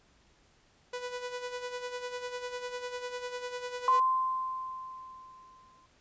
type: tone with tremolo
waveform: sawtooth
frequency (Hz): 493.9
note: B4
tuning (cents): 0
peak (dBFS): -30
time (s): 0.93-4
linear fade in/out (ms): 5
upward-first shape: sine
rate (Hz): 10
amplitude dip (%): 60
type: tone with exponential decay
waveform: sine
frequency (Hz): 1040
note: C6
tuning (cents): -11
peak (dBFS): -20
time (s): 3.88-5.86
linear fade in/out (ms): 1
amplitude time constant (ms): 430
effects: pink hiss -65 dBFS RMS until 6 s + resampled to 16000 Hz